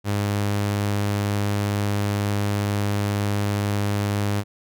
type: tone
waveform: sawtooth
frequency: 102.1 Hz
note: G#2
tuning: 29 cents flat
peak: -17 dBFS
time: 0.04-4.44 s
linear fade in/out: 50 ms
effects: none